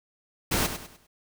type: noise with echo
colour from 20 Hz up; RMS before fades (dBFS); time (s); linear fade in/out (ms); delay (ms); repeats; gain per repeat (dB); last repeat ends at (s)
pink; -25; 0.51-0.67; 10; 100; 4; -9; 1.07
effects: none